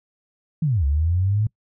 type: linear two-way sweep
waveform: sine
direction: down then up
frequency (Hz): 167.5 to 67.4 to 110.8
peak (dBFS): -17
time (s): 0.62-1.47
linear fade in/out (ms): 5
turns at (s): 0.85
effects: noise-tail reverb RT60 0.1 s tail -25 dB re dry